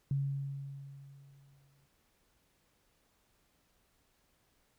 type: tone with exponential decay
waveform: sine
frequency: 138.59 Hz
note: C#3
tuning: in tune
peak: -28 dBFS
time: 0.11-1.86 s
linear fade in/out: 2 ms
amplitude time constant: 380 ms
effects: pink hiss -73 dBFS RMS until 4.78 s